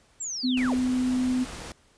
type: linear sweep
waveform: sine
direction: down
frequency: 7700 to 273.8 Hz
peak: -30 dBFS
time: 0.2-0.75 s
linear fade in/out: 10 ms
type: tone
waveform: sine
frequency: 253.3 Hz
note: B3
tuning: 44 cents sharp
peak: -22 dBFS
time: 0.43-1.45 s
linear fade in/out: 20 ms
type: noise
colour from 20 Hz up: pink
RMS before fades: -39 dBFS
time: 0.57-1.72 s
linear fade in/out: 2 ms
effects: pink hiss -61 dBFS RMS until 1.97 s + resampled to 22050 Hz